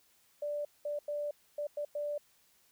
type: tone bursts at uneven times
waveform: sine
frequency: 587 Hz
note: D5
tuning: 1 cent flat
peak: -33 dBFS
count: 6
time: 0.42-0.65 / 0.85-0.99 / 1.08-1.31 / 1.58-1.67 / 1.77-1.85 / 1.95-2.18 s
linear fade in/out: 5 ms
effects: white hiss -68 dBFS RMS until 2.71 s